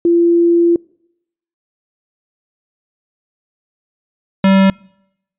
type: tone pair in turn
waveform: sine / square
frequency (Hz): 341.5 / 193.11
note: F4 / G3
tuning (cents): -39 / -26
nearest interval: minor seventh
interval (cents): 987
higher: first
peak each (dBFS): -8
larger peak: neither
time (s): 0.05-0.76 / 4.44-4.7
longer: first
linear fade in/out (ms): 2
effects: noise-tail reverb RT60 0.8 s tail -26 dB re dry + resampled to 8000 Hz